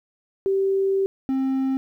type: tone pair in turn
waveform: sine / triangle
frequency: 388.4 / 265.7 Hz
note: G4 / C4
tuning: -16 / +27 cents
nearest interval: perfect fifth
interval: 657 cents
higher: first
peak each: -18 dBFS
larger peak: neither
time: 0.46-1.06 / 1.29-1.77 s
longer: first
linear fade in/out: 0 ms
effects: 10-bit